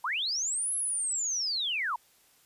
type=linear two-way sweep; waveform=sine; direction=up then down; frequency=872 to 11030 to 872 Hz; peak=-28 dBFS; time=0.04-1.96 s; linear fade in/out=5 ms; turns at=0.75 s; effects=white hiss -63 dBFS RMS until 2.45 s + resampled to 32000 Hz